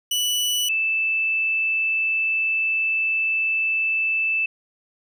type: tone pair in turn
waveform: sawtooth / sine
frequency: 2960 / 2637 Hz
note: F#7 / E7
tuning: 0 / 0 cents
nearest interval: major second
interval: 200 cents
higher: first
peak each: -17 / -19 dBFS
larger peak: first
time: 0.11-0.69 / 0.69-4.46 s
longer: second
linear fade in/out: 5 ms
effects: none